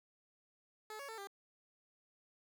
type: tone with pitch steps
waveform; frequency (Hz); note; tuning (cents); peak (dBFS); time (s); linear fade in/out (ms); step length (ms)
15% pulse; 430.8 / 559 / 446.4 / 397.7; A4 / C#5 / A4 / G4; -37 / +14 / +25 / +25; -39; 0.9-1.272; 2; 93
effects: none